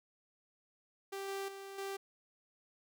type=tone with level steps; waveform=sawtooth; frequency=392 Hz; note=G4; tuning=in tune; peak=-36 / -34 / -42 / -35 dBFS; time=1.12-1.97 s; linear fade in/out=10 ms; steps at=1.28 / 1.48 / 1.78 s; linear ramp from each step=5 ms; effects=none